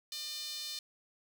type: tone with high-pass filter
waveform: sawtooth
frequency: 602 Hz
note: D5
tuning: 43 cents sharp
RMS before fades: -41 dBFS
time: 0.12-0.79 s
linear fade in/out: 2 ms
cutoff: 4100 Hz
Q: 3.3
effects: none